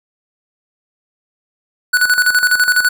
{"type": "tone with tremolo", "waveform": "square", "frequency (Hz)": 1480, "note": "F#6", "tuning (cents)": 0, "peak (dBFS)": -9, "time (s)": [1.93, 2.89], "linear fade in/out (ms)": 10, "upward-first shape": "square", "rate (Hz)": 12, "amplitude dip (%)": 65, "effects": []}